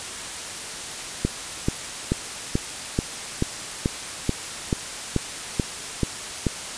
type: click train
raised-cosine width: 3 ms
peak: -7 dBFS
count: 13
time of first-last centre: 1.25-6.467 s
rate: 2.3 Hz
effects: white hiss -33 dBFS RMS until 6.77 s + resampled to 22050 Hz